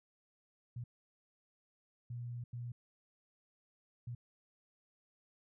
sine tone bursts at uneven times, 120.4 Hz, B2, 44 cents flat, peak -40 dBFS, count 4, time 0.76-0.84 / 2.1-2.44 / 2.53-2.72 / 4.07-4.15 s, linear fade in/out 5 ms, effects none

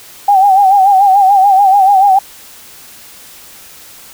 sine tone with vibrato, 784 Hz, G5, in tune, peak -4 dBFS, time 0.28-2.19 s, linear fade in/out 5 ms, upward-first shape sine, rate 6.9 Hz, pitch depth 79 cents each way, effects white hiss -36 dBFS RMS until 4.13 s

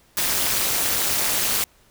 white noise with amplitude modulation, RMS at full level -18 dBFS, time 0.17-1.64 s, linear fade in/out 2 ms, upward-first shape sine, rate 216 Hz, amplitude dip 90%, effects pink hiss -57 dBFS RMS until 1.9 s

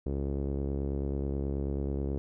sawtooth tone with low-pass filter, 69.3 Hz, C#2, in tune, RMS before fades -32 dBFS, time 0.06-2.18 s, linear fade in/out 0 ms, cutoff 410 Hz, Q 2.3, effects none

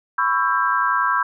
sine chord, C# half-diminished seventh, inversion third, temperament just, 997.9 / 1108.7 / 1330.5 / 1596.6 Hz, B5 / C#6 / E6 / G6, +18 / 0 / +16 / +31 cents, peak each -22 dBFS, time 0.18-1.23 s, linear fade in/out 5 ms, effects none

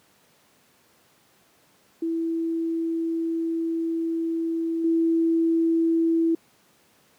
sine tone with level steps, 329.5 Hz, E4, 1 cent flat, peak -23 / -18 dBFS, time 2.02-6.35 s, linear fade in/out 5 ms, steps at 4.84 s, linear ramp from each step 5 ms, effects pink hiss -60 dBFS RMS until 7.18 s + high-pass 150 Hz 12 dB/octave

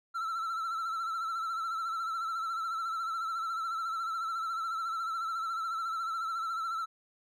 triangle tone with vibrato, 1334 Hz, E6, 20 cents sharp, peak -30 dBFS, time 0.14-6.86 s, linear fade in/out 20 ms, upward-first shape triangle, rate 14 Hz, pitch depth 66 cents each way, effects none

